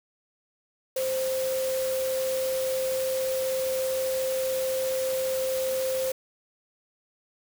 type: tone in noise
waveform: sine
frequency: 523.3 Hz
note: C5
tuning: in tune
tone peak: -25 dBFS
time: 0.96-6.12 s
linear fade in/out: 5 ms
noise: white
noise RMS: -36 dBFS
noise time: 0.96-6.12 s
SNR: +8 dB
effects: none